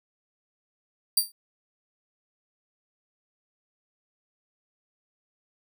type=tone with exponential decay; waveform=10% pulse; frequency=4699 Hz; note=D8; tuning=in tune; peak=-9 dBFS; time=1.17-1.32 s; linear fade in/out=5 ms; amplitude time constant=31 ms; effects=none